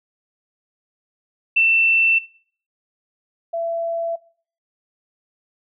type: tone pair in turn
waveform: sine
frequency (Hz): 2679 / 670.1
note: E7 / E5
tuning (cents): +27 / +28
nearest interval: 2 octaves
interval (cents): 2399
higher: first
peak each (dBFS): -12 / -21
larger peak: first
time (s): 1.56-2.19 / 3.53-4.16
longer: neither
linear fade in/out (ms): 10
effects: noise-tail reverb RT60 0.5 s tail -22 dB re dry